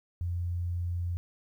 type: tone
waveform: sine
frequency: 87.31 Hz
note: F2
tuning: in tune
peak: -29 dBFS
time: 0.21-1.17 s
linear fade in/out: 0 ms
effects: 11-bit